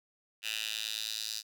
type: tone with high-pass filter sweep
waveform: 10% pulse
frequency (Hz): 109.2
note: A2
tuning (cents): -13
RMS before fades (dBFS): -37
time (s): 0.42-1.43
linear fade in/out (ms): 50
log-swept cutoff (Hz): 2800 to 4600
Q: 2.9
effects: none